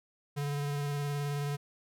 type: tone with vibrato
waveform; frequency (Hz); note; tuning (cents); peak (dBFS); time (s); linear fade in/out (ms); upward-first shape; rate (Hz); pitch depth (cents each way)
square; 143.9; D3; -35; -32; 0.36-1.57; 20; square; 19; 14
effects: none